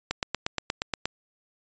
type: click train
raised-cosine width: 0.2 ms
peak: -9 dBFS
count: 9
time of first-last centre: 0.11-1.056 s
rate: 8.46 Hz
effects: resampled to 16000 Hz